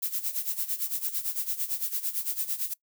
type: noise with tremolo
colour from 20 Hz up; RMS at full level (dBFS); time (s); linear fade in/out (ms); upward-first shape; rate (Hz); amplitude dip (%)
violet; -28; 0.02-2.74; 10; sine; 8.9; 80
effects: noise-tail reverb RT60 0.1 s tail -23 dB re dry